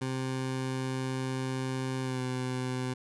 20% pulse tone with pitch glide, 130.81 to 127.67 Hz, C3 to C3, 0 to -42 cents, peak -26 dBFS, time 0.01-2.94 s, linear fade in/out 10 ms, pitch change -42 cents, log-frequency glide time 2.02-2.21 s, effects resampled to 24000 Hz

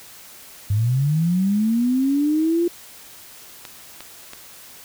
sine linear sweep, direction up, 98.1 to 349.2 Hz, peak -16 dBFS, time 0.7-2.68 s, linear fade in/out 5 ms
clicks, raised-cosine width 0.2 ms, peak -18 dBFS, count 3, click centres 3.652 / 4.006 / 4.334 s
effects white hiss -43 dBFS RMS until 4.84 s

